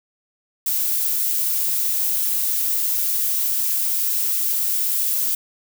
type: noise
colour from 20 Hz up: violet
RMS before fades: -21 dBFS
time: 0.66-5.35 s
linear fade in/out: 5 ms
effects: none